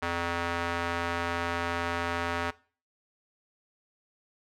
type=tone with band-pass filter; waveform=square; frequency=85.6 Hz; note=F2; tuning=34 cents flat; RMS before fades=-31 dBFS; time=0.02-2.51 s; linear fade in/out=10 ms; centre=1400 Hz; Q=0.95; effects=noise-tail reverb RT60 0.4 s tail -20 dB re dry